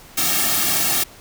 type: noise with comb filter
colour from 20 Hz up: white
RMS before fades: -19 dBFS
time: 0.17-1.04 s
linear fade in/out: 10 ms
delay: 2 ms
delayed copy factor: -1
effects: pink hiss -44 dBFS RMS until 1.2 s